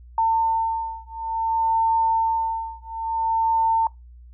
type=beating tone pair; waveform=sine; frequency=901 / 901.57 Hz; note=A5 / A5; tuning=+41 / +42 cents; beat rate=0.57 Hz; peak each=-22 dBFS; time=0.18-3.87 s; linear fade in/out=2 ms; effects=noise-tail reverb RT60 0.2 s tail -23 dB re dry + added 60 Hz sine -42 dBFS peak until 4.33 s